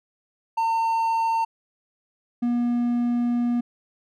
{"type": "tone pair in turn", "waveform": "triangle", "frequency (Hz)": [907, 240.2], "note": ["A#5", "B3"], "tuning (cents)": [-48, -48], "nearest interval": "octave + major seventh", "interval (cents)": 2300, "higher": "first", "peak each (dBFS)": -18, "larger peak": "neither", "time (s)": [[0.57, 1.45], [2.42, 3.61]], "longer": "second", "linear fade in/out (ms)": 10, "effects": []}